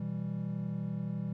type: chord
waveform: triangle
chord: E minor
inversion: second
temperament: equal with one note detuned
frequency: 123.47 / 164.24 / 196 Hz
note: B2 / E3 / G3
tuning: 0 / -6 / 0 cents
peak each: -37 / -35 / -35 dBFS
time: 0-1.33 s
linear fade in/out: 5 ms
effects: none